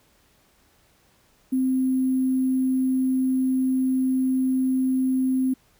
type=tone with sample-and-hold; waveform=sine; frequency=260.3 Hz; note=C4; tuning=9 cents flat; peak=-19 dBFS; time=1.52-5.54 s; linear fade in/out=10 ms; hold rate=11025 Hz; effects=pink hiss -61 dBFS RMS until 5.79 s